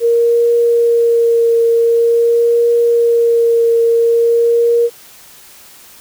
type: tone with vibrato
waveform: sine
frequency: 466.7 Hz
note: A#4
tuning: 2 cents sharp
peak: -8 dBFS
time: 0-4.9 s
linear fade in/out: 50 ms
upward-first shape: triangle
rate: 0.46 Hz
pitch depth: 17 cents each way
effects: white hiss -40 dBFS RMS until 6 s